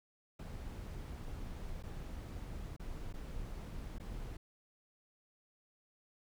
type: noise with dropouts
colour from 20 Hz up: brown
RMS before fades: -44 dBFS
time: 0.39-4.37 s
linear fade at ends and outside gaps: 5 ms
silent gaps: 1.827-1.835 / 2.765-2.796 / 3.128-3.138 / 3.984-3.998 s
effects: none